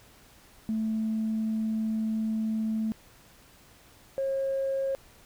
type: tone pair in turn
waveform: sine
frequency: 220 / 540.5 Hz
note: A3 / C#5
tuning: 0 / -44 cents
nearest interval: octave + major third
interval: 1556 cents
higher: second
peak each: -25 dBFS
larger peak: neither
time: 0.69-2.92 / 4.18-4.95 s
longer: first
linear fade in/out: 0 ms
effects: tanh soft clip ceiling -22 dBFS + pink hiss -56 dBFS RMS until 5.25 s